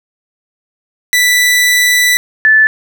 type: tone pair in turn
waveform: sawtooth / sine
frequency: 1975.5 / 1747.8 Hz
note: B6 / A6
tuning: 0 / -12 cents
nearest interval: major second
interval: 212 cents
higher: first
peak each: -4 dBFS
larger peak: neither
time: 1.13-2.17 / 2.45-2.67 s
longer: first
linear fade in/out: 0 ms
effects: none